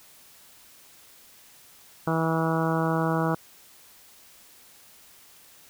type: harmonic tone with a mistuned harmonic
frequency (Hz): 162.5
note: E3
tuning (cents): -24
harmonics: 1 / 2 / 3 / 4 / 5 / 6 / 7 / 8 / 9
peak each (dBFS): -26 / -29 / -31 / -32 / -33 / -34 / -34 / -35 / -36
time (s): 2.07-3.35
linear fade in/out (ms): 5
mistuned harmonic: 9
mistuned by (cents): -16
effects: white hiss -53 dBFS RMS until 5.69 s